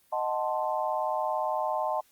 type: chord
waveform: sine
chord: D# diminished seventh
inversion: none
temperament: equal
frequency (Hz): 622.3 / 740 / 880 / 1046.5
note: D#5 / F#5 / A5 / C6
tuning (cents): 0 / 0 / 0 / 0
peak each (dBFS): -31 / -33 / -31 / -34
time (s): 0.12-2.01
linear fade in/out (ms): 10
effects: white hiss -64 dBFS RMS until 2.11 s + Opus 24 kbps